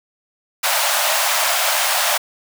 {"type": "high-pass noise", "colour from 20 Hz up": "pink", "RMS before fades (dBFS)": -18, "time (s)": [0.63, 2.18], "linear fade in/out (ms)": 10, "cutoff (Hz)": 570, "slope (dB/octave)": 96, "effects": []}